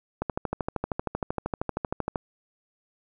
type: click train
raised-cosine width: 1 ms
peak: -13 dBFS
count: 26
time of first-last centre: 0.22-2.158 s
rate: 12.9 Hz
effects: none